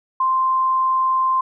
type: tone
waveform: sine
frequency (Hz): 1045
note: C6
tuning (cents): -2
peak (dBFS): -15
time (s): 0.2-1.41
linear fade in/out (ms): 5
effects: none